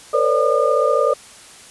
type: tone cluster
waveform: sine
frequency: 455.7 / 509 / 560 / 596 / 1211 Hz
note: A#4 / C5 / C#5 / D5 / D#6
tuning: -39 / -48 / +18 / +25 / -47 cents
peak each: -20 dBFS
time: 0.13-1.14 s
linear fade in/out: 10 ms
effects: white hiss -42 dBFS RMS until 1.7 s + resampled to 24000 Hz